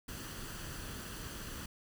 pink noise with comb filter, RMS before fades -44 dBFS, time 0.08-1.66 s, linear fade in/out 5 ms, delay 0.66 ms, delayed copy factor +0.5, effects none

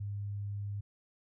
sine tone, 101.5 Hz, G#2, 39 cents flat, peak -35 dBFS, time 0-0.81 s, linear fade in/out 10 ms, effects none

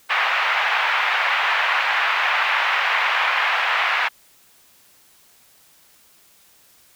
white band-pass noise, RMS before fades -20 dBFS, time 0.09-4.09 s, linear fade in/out 20 ms, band 780 to 2500 Hz, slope 24 dB/octave, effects white hiss -54 dBFS RMS until 6.95 s

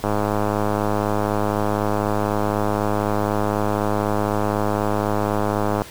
click train, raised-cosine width 1 ms, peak -7 dBFS, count 602, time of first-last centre 0.04-5.819 s, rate 104 Hz, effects pink hiss -39 dBFS RMS until 5.9 s

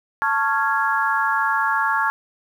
harmonic tone with a mistuned harmonic, 277.2 Hz, C#4, in tune, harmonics 3 / 4 / 5 / 6, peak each -23 / -23 / -23 / -23 dBFS, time 0.22-2.1 s, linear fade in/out 0 ms, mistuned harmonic 3, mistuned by +110 cents, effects 8-bit

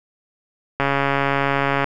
click train, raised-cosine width 0.5 ms, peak -4 dBFS, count 146, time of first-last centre 0.8-1.843 s, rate 139 Hz, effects none

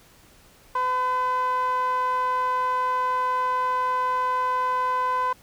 sawtooth tone with band-pass filter, 506 Hz, B4, 42 cents sharp, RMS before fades -24 dBFS, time 0.75-5.33 s, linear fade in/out 5 ms, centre 1100 Hz, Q 6.4, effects pink hiss -54 dBFS RMS until 5.42 s

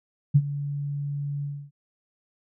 sine tone with ADSR envelope, 143.1 Hz, D3, 45 cents flat, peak -11 dBFS, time 0.34-1.71 s, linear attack 18 ms, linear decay 51 ms, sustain -16 dB, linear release 280 ms, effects none

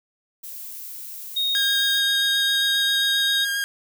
violet noise, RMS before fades -36 dBFS, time 0.43-2 s, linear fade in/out 10 ms
sine tone with pitch glide, 3729 to 3759 Hz, A#7 to A#7, 0 to +14 cents, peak -20 dBFS, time 1.36-3.45 s, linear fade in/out 10 ms, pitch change +14 cents, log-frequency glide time 1.91-2.68 s
sawtooth tone with vibrato, 1620 Hz, G#6, 43 cents flat, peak -19 dBFS, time 1.55-3.64 s, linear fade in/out 0 ms, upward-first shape square, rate 7.5 Hz, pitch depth 9 cents each way
effects none

